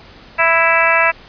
harmonic tone, 330.5 Hz, E4, 5 cents sharp, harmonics 2 / 3 / 4 / 5 / 6 / 7 / 8, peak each -18 / -18 / -18 / -18 / -18 / -18 / -18 dBFS, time 0.38-1.12 s, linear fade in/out 20 ms, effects pink hiss -41 dBFS RMS until 1.28 s + resampled to 11025 Hz

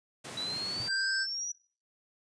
pink high-pass noise, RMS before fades -43 dBFS, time 0.24-0.89 s, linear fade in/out 10 ms, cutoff 110 Hz, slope 24 dB/octave
sine exponential sweep, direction up, 3908 to 5890 Hz, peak -33 dBFS, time 0.37-1.52 s, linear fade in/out 5 ms
sine tone with exponential decay, 115.7 Hz, A#2, 13 cents flat, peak -36 dBFS, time 0.8-0.91 s, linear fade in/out 0 ms, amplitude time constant 23 ms
square tone, 1568 Hz, G6, in tune, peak -30 dBFS, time 0.87-1.27 s, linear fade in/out 50 ms
effects noise-tail reverb RT60 0.4 s tail -22 dB re dry + resampled to 22050 Hz

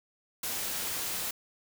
white noise, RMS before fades -34 dBFS, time 0.43-1.31 s, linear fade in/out 5 ms, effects none

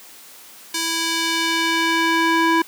square tone with band-pass filter sweep, 329.6 Hz, E4, in tune, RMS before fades -19 dBFS, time 0.74-2.62 s, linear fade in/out 5 ms, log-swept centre 6100 to 1200 Hz, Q 0.78, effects white hiss -43 dBFS RMS until 2.67 s + high-pass 200 Hz 12 dB/octave

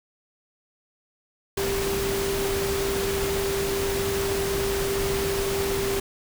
sine tone in noise, 393.8 Hz, G4, 8 cents sharp, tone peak -25 dBFS, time 1.57-6 s, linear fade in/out 5 ms, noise pink, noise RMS -29 dBFS, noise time 1.57-6 s, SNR +1 dB, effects none

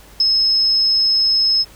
sine tone with ADSR envelope, 5180 Hz, E8, 31 cents flat, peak -10 dBFS, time 0.2-1.65 s, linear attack 3 ms, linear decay 30 ms, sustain -2 dB, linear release 40 ms, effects added 50 Hz sine -44 dBFS peak until 1.75 s + pink hiss -45 dBFS RMS until 1.75 s

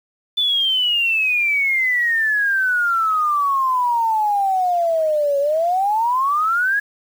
sine exponential two-way sweep, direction down then up, 3520 to 554.4 to 1692 Hz, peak -15 dBFS, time 0.37-6.8 s, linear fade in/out 10 ms, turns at 5.39 s, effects 7-bit

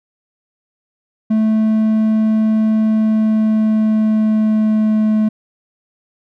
triangle tone with pitch glide, 218.3 to 215.7 Hz, A3 to A3, -13 to -34 cents, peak -9 dBFS, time 1.3-5.29 s, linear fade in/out 10 ms, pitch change -21 cents, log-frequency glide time 2.84-5.14 s, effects none

